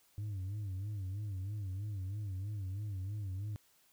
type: tone with vibrato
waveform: sine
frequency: 99.3 Hz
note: G2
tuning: 23 cents sharp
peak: -34 dBFS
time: 0.18-3.56 s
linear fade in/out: 0 ms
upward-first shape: sine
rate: 3.1 Hz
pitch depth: 120 cents each way
effects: tanh soft clip ceiling -36 dBFS + white hiss -69 dBFS RMS until 3.92 s